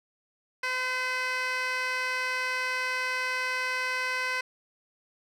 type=tone with band-pass filter; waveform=15% pulse; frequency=510 Hz; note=C5; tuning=44 cents flat; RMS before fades=-30 dBFS; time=0.63-4.41 s; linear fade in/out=5 ms; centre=2500 Hz; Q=1.1; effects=none